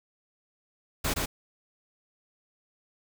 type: noise with echo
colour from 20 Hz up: pink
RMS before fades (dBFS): -28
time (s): 1.04-1.14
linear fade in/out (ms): 10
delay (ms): 120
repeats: 1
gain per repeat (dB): -2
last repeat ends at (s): 1.26
effects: none